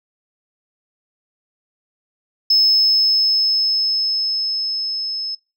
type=tone with level ramp; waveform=sine; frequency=5200 Hz; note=E8; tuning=24 cents flat; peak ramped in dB=-9 to -23 dBFS; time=2.5-5.35 s; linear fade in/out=5 ms; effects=noise-tail reverb RT60 0.3 s tail -23 dB re dry + tanh soft clip ceiling -8 dBFS